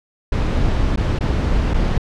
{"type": "noise with dropouts", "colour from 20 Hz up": "brown", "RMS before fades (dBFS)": -17, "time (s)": [0.32, 1.98], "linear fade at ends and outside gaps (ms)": 5, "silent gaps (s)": [[0.96, 0.973], [1.189, 1.207], [1.737, 1.741]], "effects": ["low-pass 5000 Hz 12 dB/octave"]}